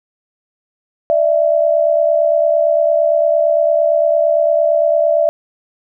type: tone pair together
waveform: sine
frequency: 593.2 / 662 Hz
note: D5 / E5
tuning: +17 / +7 cents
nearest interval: major second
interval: 190 cents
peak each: -13 dBFS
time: 1.1-5.29 s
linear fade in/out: 0 ms
effects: none